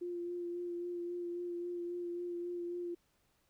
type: tone with vibrato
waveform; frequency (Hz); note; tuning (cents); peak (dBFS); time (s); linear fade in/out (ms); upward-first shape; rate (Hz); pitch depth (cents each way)
sine; 349.2; F4; 0; -37; 0.01-2.95; 10; sine; 3.7; 17
effects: pink hiss -75 dBFS RMS until 3.49 s